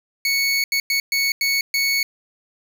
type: tone bursts at uneven times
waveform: 25% pulse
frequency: 2217 Hz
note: C#7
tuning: in tune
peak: -14 dBFS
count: 6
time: 0.25-0.64 / 0.72-0.8 / 0.9-1 / 1.12-1.32 / 1.41-1.61 / 1.74-2.03 s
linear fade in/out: 2 ms
effects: none